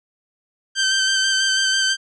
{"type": "tone with vibrato", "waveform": "15% pulse", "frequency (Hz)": 1555, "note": "G6", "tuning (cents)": -14, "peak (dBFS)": -10, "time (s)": [0.75, 1.97], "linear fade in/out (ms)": 50, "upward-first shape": "square", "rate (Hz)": 6.1, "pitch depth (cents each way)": 16, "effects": ["resampled to 24000 Hz"]}